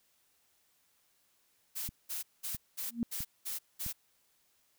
blue noise bursts, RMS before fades -38 dBFS, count 7, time 1.75-3.93 s, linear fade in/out 20 ms, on 140 ms, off 200 ms
click train, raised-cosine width 5 ms, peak -31 dBFS, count 4, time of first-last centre 1.89-3.864 s, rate 1.52 Hz
sine tone with exponential growth, 234.5 Hz, A#3, 11 cents sharp, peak -25 dBFS, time 2.87-3.03 s, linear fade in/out 0 ms, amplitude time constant 33 ms
effects white hiss -72 dBFS RMS until 4.78 s

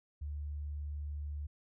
sine tone, 73.42 Hz, D2, in tune, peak -37 dBFS, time 0.21-1.47 s, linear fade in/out 10 ms, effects none

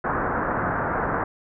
white low-pass noise, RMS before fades -25 dBFS, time 0.04-1.24 s, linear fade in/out 5 ms, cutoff 1600 Hz, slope 48 dB/octave, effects none

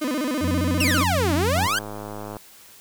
35% pulse tone with vibrato, 277.2 Hz, C#4, in tune, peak -21 dBFS, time 0.01-1.04 s, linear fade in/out 10 ms, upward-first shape square, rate 15 Hz, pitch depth 170 cents each way
harmonic tone, 90.1 Hz, F#2, 45 cents flat, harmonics 1 / 2 / 3, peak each -23 / -29 / -33 dBFS, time 0.4-1.69 s, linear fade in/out 50 ms
sawtooth exponential two-way sweep, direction down then up, 2934 to 277.2 to 1641 Hz, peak -17 dBFS, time 0.8-1.79 s, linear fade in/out 5 ms, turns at 1.34 s
click train, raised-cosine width 1 ms, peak -20 dBFS, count 85, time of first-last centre 1.56-2.368 s, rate 104 Hz
effects white hiss -48 dBFS RMS until 2.8 s

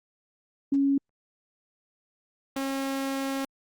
sine / sawtooth tone pair in turn, 277.2 / 271.2 Hz, C#4 / C#4, 0 / -38 cents, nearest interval unison, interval 38 cents, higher first, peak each -20 / -24 dBFS, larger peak first, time 0.72-0.98 / 2.56-3.45 s, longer second, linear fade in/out 5 ms, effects Opus 24 kbps

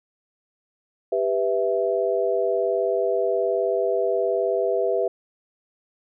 sine chord, E minor, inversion first, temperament just, 395.6 / 494.4 / 659.3 Hz, G4 / B4 / E5, +16 / +2 / 0 cents, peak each -24 dBFS, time 1.12-5.08 s, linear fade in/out 5 ms, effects none

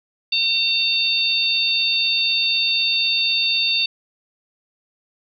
harmonic tone, 908 Hz, A#5, 46 cents flat, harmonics 3 / 4 / 5, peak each -21 / -21 / -21 dBFS, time 0.32-3.86 s, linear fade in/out 5 ms, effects none

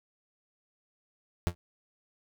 35% pulse tone with exponential decay, 87.31 Hz, F2, in tune, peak -19 dBFS, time 1.47-1.55 s, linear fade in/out 0 ms, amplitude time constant 17 ms, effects none

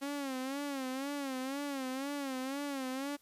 sawtooth tone with vibrato, 272.1 Hz, C#4, 32 cents flat, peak -32 dBFS, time 0.01-3.17 s, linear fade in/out 20 ms, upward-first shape sine, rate 2 Hz, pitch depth 100 cents each way, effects white hiss -67 dBFS RMS until 3.21 s + resampled to 32000 Hz

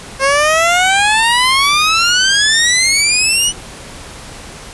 15% pulse exponential sweep, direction up, 531 to 2984 Hz, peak -3 dBFS, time 0.19-3.53 s, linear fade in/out 50 ms, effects pink hiss -32 dBFS RMS until 4.73 s + resampled to 24000 Hz

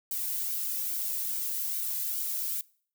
violet noise with flanger, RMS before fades -32 dBFS, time 0.11-2.61 s, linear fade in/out 2 ms, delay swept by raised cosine 1.3 to 2.04 ms, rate 2.4 Hz, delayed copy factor +0.6, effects noise-tail reverb RT60 0.5 s tail -23 dB re dry

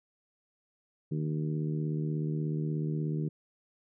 harmonic tone, 76.6 Hz, D#2, 27 cents flat, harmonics 2 / 3 / 4 / 5 / 6, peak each -30 / -40 / -39 / -41 / -49 dBFS, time 1.11-3.29 s, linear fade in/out 10 ms, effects none

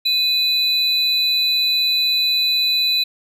triangle tone pair together, 2505 / 3982 Hz, D#7 / B7, +11 / +14 cents, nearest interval minor sixth, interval 803 cents, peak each -23 / -14 dBFS, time 0.05-3.04 s, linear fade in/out 10 ms, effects none

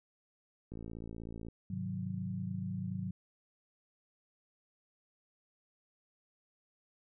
click train, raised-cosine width 3 ms, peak -32 dBFS, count 44, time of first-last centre 0.72-1.485 s, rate 56.2 Hz
sine chord, Ab dominant seventh, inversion none, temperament equal, 103.83 / 130.81 / 155.56 / 185 Hz, Ab2 / C3 / Eb3 / Gb3, 0 / 0 / 0 / 0 cents, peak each -41 / -44 / -44 / -38 dBFS, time 1.7-3.11 s, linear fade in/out 5 ms
effects none

